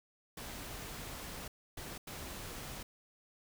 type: noise bursts at uneven times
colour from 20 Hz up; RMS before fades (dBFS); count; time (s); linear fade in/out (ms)
pink; -45; 3; 0.37-1.48 / 1.77-1.98 / 2.07-2.83; 5
effects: none